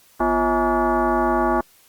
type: tone with frequency modulation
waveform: sine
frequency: 246.9 Hz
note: B3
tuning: in tune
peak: -16 dBFS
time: 0.2-1.61 s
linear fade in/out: 5 ms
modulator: 297 Hz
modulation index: 3.4
effects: white hiss -54 dBFS RMS until 1.88 s + Opus 48 kbps